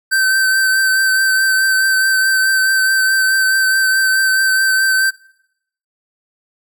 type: tone with vibrato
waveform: square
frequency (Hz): 1546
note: G6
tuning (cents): -24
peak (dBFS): -12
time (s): 0.11-5.11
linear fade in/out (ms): 20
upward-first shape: triangle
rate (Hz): 4.7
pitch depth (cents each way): 23
effects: noise-tail reverb RT60 0.8 s tail -25 dB re dry